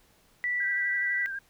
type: tone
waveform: sine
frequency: 1963 Hz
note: B6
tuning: 11 cents flat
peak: -26 dBFS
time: 0.44-1.26 s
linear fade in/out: 0 ms
type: tone with vibrato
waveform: sine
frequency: 1585 Hz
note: G6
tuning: 19 cents sharp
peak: -32 dBFS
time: 0.6-1.39 s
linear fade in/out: 5 ms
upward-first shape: triangle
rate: 12 Hz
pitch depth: 45 cents each way
effects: pink hiss -63 dBFS RMS until 1.49 s